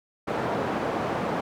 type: band-pass noise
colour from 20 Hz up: white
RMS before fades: -28 dBFS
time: 0.27-1.41 s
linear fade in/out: 10 ms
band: 130 to 790 Hz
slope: 12 dB/octave
effects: none